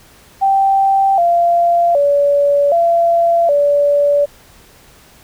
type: tone with pitch steps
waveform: sine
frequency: 781 / 689 / 571 / 680 / 576 Hz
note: G5 / F5 / D5 / F5 / D5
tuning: -7 / -24 / -49 / -46 / -34 cents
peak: -9 dBFS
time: 0.41-4.26 s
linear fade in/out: 20 ms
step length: 770 ms
effects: pink hiss -45 dBFS RMS until 5.23 s